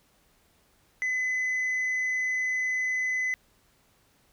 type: tone with tanh clipping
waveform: sine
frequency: 2018 Hz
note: B6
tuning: 37 cents sharp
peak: -26 dBFS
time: 1.02-3.34 s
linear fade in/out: 0 ms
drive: 2 dB
effects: pink hiss -65 dBFS RMS until 4.32 s